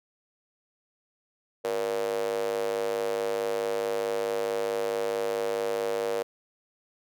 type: tone with high-pass filter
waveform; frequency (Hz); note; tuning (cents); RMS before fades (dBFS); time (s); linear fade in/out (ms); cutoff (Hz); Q
square; 52.3; G#1; +13; -29; 1.64-6.23; 10; 500; 7.1
effects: none